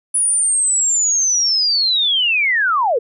sine linear sweep, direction down, 9890 to 422.1 Hz, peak -13 dBFS, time 0.14-2.99 s, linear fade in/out 10 ms, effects none

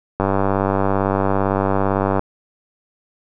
click train, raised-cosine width 1 ms, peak -4 dBFS, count 196, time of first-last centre 0.2-2.194 s, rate 97.8 Hz, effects none

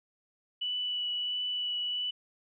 sine tone with vibrato, 2960 Hz, F#7, in tune, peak -30 dBFS, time 0.61-2.11 s, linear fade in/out 10 ms, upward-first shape triangle, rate 1.5 Hz, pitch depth 12 cents each way, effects none

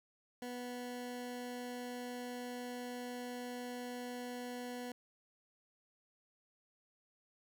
20% pulse tone, 246 Hz, B3, 7 cents flat, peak -37 dBFS, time 0.42-4.92 s, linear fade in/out 2 ms, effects none

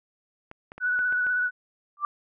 clicks, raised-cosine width 0.5 ms, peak -26 dBFS, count 6, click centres 0.514 / 0.719 / 0.78 / 0.991 / 1.125 / 1.267 s
sine tone with vibrato, 1480 Hz, F#6, in tune, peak -22 dBFS, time 0.8-1.51 s, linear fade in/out 50 ms, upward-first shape square, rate 16 Hz, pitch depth 17 cents each way
sine tone with exponential growth, 1177 Hz, D6, 3 cents sharp, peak -19 dBFS, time 1.97-2.05 s, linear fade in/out 1 ms, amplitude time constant 17 ms
effects none

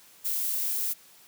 violet noise, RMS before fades -29 dBFS, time 0.24-0.94 s, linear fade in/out 20 ms, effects white hiss -55 dBFS RMS until 1.27 s + high-pass 100 Hz 12 dB/octave

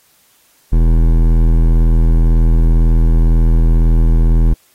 sine tone with hard clipping, 40.99 Hz, E1, 9 cents flat, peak -9 dBFS, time 0.72-4.54 s, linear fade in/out 10 ms, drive 14 dB, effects white hiss -53 dBFS RMS until 4.74 s + AAC 48 kbps

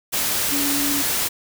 sine tone in noise, 284.8 Hz, C#4, 47 cents sharp, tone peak -24 dBFS, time 0.51-1.03 s, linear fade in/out 20 ms, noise white, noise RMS -22 dBFS, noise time 0.12-1.29 s, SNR -5 dB, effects none

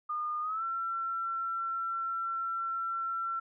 sine tone with pitch glide, 1218 to 1351.5 Hz, D#6 to E6, -37 to +43 cents, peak -31 dBFS, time 0.09-3.4 s, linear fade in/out 10 ms, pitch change +180 cents, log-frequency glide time 0.41-0.64 s, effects none

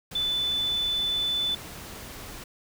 sine tone in noise, 3500 Hz, A7, 10 cents flat, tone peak -24 dBFS, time 0.15-1.55 s, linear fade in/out 5 ms, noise pink, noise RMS -41 dBFS, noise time 0.11-2.44 s, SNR +14 dB, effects none

